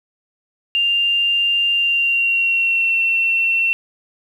sine tone with pitch glide, 2794 to 2707 Hz, F7 to E7, 0 to +45 cents, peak -14 dBFS, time 0.75-3.73 s, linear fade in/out 0 ms, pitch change -55 cents, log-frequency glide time 1.73-2.94 s, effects 8-bit

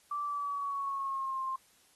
sine tone with pitch glide, 1166 to 1056.9 Hz, D6 to C6, -13 to +17 cents, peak -32 dBFS, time 0.11-1.56 s, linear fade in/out 5 ms, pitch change -170 cents, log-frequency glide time 0.24-1.42 s, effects white hiss -65 dBFS RMS until 1.95 s + AAC 32 kbps

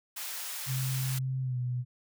white high-pass noise, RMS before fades -38 dBFS, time 0.16-1.19 s, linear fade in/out 10 ms, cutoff 860 Hz, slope 12 dB/octave
sine tone with pitch glide, 131 to 124.08 Hz, C3 to B2, +2 to +9 cents, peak -29 dBFS, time 0.66-1.85 s, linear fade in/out 50 ms, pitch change -93 cents, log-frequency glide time 1.41-1.58 s
effects none

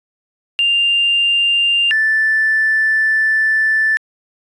triangle tone pair in turn, 2794 / 1760.1 Hz, F7 / A6, 0 / 0 cents, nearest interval minor sixth, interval 800 cents, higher first, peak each -8 dBFS, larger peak neither, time 0.59-1.91 / 1.91-3.97 s, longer second, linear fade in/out 0 ms, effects tanh soft clip ceiling -9 dBFS + resampled to 22050 Hz

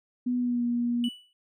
sine tone with pitch glide, 247 to 239.4 Hz, B3 to A#3, 0 to +46 cents, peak -24 dBFS, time 0.26-1.09 s, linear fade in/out 10 ms, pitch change -54 cents, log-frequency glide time 0.38-0.64 s
triangle tone with exponential decay, 2960 Hz, F#7, in tune, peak -28 dBFS, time 1.04-1.33 s, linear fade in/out 1 ms, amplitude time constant 63 ms
effects none

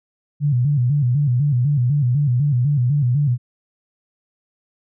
sine tone with vibrato, 133.8 Hz, C3, 39 cents sharp, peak -14 dBFS, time 0.4-3.38 s, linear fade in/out 50 ms, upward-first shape square, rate 4 Hz, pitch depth 150 cents each way, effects none

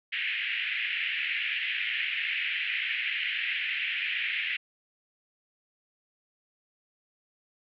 white band-pass noise, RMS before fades -31 dBFS, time 0.12-4.57 s, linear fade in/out 10 ms, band 1800 to 2900 Hz, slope 48 dB/octave, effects none

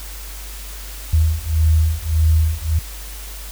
sine beating tone pair, 78.6 / 80.3 Hz, D#2 / E2, +18 / -45 cents, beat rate 1.7 Hz, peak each -16 dBFS, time 1.13-2.79 s, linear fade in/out 5 ms, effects added 50 Hz sine -31 dBFS peak until 3.51 s + white hiss -36 dBFS RMS until 3.51 s

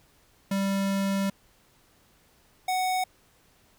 square tone pair in turn, 196 / 742.4 Hz, G3 / F#5, 0 / +6 cents, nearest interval octave + major seventh, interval 2306 cents, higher second, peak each -25 dBFS, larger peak neither, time 0.51-1.3 / 2.68-3.04 s, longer first, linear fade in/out 5 ms, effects pink hiss -62 dBFS RMS until 3.78 s

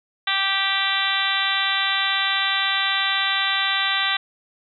harmonic tone, 390.6 Hz, G4, 6 cents flat, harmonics 2 / 3 / 4 / 5 / 6 / 7 / 8 / 9 / 10, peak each -31 / -28 / -27 / -26 / -30 / -31 / -29 / -26 / -27 dBFS, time 0.27-4.17 s, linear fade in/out 5 ms, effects none

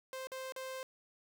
sawtooth tone with dropouts, 523 Hz, C5, 1 cent flat, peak -37 dBFS, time 0.13-0.83 s, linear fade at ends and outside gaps 1 ms, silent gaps 0.271-0.318 / 0.522-0.562 s, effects none

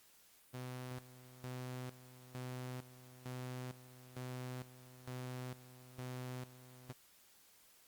sawtooth tone with tremolo, 126.6 Hz, B2, 43 cents sharp, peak -39 dBFS, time 0.53-6.93 s, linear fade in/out 20 ms, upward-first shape square, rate 1.1 Hz, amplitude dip 80%, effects white hiss -66 dBFS RMS until 7.87 s + Opus 48 kbps

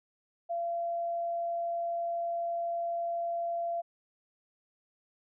sine tone, 683 Hz, F5, 39 cents flat, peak -30 dBFS, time 0.49-3.82 s, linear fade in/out 20 ms, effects none

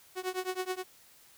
sawtooth tone with tremolo, 370 Hz, F#4, in tune, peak -25 dBFS, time 0.15-0.84 s, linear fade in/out 50 ms, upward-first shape triangle, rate 9.4 Hz, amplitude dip 100%, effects white hiss -59 dBFS RMS until 1.37 s

